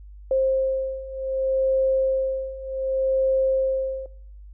sine beating tone pair, 529 / 529.66 Hz, C5 / C5, +19 / +21 cents, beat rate 0.66 Hz, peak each -25 / -22 dBFS, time 0.31-4.06 s, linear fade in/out 2 ms, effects noise-tail reverb RT60 0.6 s tail -21 dB re dry + added 50 Hz sine -40 dBFS peak until 4.53 s

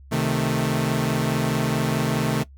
sawtooth chord, A diminished, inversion first, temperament equal, 130.81 / 155.56 / 220 Hz, C3 / Eb3 / A3, 0 / 0 / 0 cents, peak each -21 dBFS, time 0.11-2.44 s, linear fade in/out 20 ms, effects noise-tail reverb RT60 0.1 s tail -18 dB re dry + added 68 Hz sine -43 dBFS peak until 2.57 s

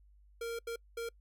square tone bursts at uneven times, 464 Hz, A#4, 8 cents flat, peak -37 dBFS, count 3, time 0.41-0.59 / 0.67-0.76 / 0.97-1.09 s, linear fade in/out 5 ms, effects noise-tail reverb RT60 0.1 s tail -26 dB re dry + added 50 Hz sine -59 dBFS peak until 1.2 s

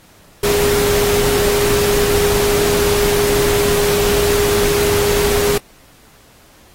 sine tone in noise, 409.5 Hz, G#4, 24 cents flat, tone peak -14 dBFS, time 0.43-5.58 s, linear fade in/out 5 ms, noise pink, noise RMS -19 dBFS, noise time 0.43-5.58 s, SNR +2 dB, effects pink hiss -48 dBFS RMS until 6.74 s + AAC 48 kbps

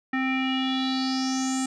square tone with low-pass filter sweep, 262.3 Hz, C4, 4 cents sharp, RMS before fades -26 dBFS, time 0.13-1.66 s, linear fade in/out 5 ms, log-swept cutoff 2000 to 8000 Hz, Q 6.2, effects none

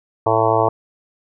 harmonic tone, 111.6 Hz, A2, 25 cents sharp, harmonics 1 / 3 / 4 / 5 / 6 / 7 / 8 / 9 / 10, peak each -24 / -25 / -20 / -23 / -19 / -24 / -20 / -24 / -24 dBFS, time 0.26-0.69 s, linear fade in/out 5 ms, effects none

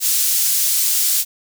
pink high-pass noise, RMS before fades -17 dBFS, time 0-1.25 s, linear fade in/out 50 ms, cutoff 6600 Hz, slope 12 dB/octave, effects none

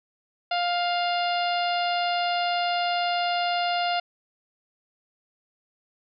harmonic tone, 702 Hz, F5, 9 cents sharp, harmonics 1 / 2 / 3 / 4 / 5 / 6 / 7, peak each -24 / -32 / -36 / -32 / -37 / -37 / -39 dBFS, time 0.51-4 s, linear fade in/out 5 ms, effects none

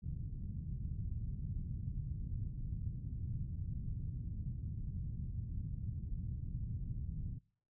white low-pass noise, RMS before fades -41 dBFS, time 0.02-7.39 s, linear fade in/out 20 ms, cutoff 140 Hz, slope 24 dB/octave, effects noise-tail reverb RT60 0.5 s tail -24 dB re dry

